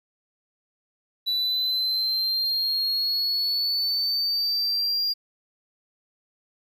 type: exponential sweep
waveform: triangle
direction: up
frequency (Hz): 3951 to 4800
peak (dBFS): -21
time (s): 1.26-5.14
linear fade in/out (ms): 20
effects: 10-bit